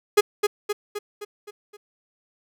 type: tone with echo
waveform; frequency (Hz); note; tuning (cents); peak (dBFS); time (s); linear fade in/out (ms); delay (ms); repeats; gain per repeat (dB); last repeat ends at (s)
45% pulse; 415.3; G#4; 0; -12; 0.17-0.21; 10; 260; 6; -5; 1.77
effects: none